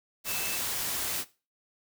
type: tone in noise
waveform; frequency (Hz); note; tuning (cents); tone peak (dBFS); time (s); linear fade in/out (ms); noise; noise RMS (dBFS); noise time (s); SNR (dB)
sine; 2634; E7; -2; -38; 0.25-0.6; 50; white; -32; 0.24-1.25; -9
effects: noise-tail reverb RT60 0.3 s tail -17 dB re dry